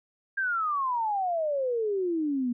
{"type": "exponential sweep", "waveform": "sine", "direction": "down", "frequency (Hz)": [1619, 235.7], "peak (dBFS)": -25, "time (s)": [0.37, 2.53], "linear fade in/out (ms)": 10, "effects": []}